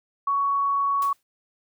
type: tone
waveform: sine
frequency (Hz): 1118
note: C#6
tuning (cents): +14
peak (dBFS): -20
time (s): 0.27-1.13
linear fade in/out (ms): 5
type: noise with exponential decay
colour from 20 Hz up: white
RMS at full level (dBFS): -37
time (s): 1.02-1.23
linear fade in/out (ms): 2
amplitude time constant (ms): 44
effects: none